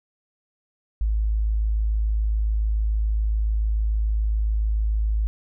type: tone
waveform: sine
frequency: 53.5 Hz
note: A1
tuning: 48 cents flat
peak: -19 dBFS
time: 1.01-5.27 s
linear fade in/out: 0 ms
effects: none